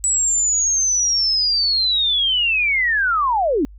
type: linear sweep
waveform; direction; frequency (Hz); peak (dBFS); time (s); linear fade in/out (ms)
sine; down; 7902 to 251.8; -15; 0.04-3.65; 0
effects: added 50 Hz sine -38 dBFS peak until 3.78 s